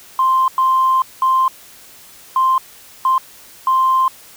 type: tone bursts at uneven times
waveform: sine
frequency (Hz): 1046.5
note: C6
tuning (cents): 0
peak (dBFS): -10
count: 6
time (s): 0.19-0.48 / 0.58-1.02 / 1.22-1.48 / 2.36-2.58 / 3.05-3.18 / 3.67-4.08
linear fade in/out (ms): 2
effects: tanh soft clip ceiling -6 dBFS + white hiss -42 dBFS RMS until 4.36 s